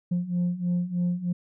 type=beating tone pair; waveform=sine; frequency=174.61 / 177.81 Hz; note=F3 / F3; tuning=0 / +31 cents; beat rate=3.2 Hz; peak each=-27 / -24 dBFS; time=0.11-1.33 s; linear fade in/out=10 ms; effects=tanh soft clip ceiling -20 dBFS